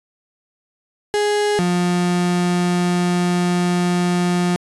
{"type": "tone pair in turn", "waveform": "35% pulse", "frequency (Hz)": [415.3, 177.15], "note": ["G#4", "F3"], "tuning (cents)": [0, 25], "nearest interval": "octave + minor third", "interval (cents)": 1475, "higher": "first", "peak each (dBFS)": -14, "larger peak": "neither", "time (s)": [[1.14, 1.59], [1.59, 4.56]], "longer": "second", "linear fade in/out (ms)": 0, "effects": ["resampled to 24000 Hz"]}